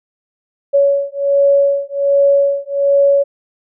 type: beating tone pair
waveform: sine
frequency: 560 / 561.3 Hz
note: C#5 / C#5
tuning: +18 / +22 cents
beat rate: 1.3 Hz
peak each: -13 dBFS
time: 0.73-3.24 s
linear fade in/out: 20 ms
effects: none